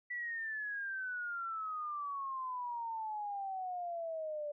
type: exponential sweep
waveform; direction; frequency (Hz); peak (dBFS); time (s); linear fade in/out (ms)
sine; down; 1971 to 582; -37; 0.1-4.52; 10
effects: none